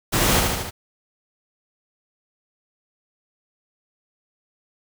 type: noise with echo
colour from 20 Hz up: pink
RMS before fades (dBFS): -20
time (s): 0.12-0.41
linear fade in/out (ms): 20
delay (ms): 75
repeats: 4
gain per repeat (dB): -3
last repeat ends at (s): 0.71
effects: none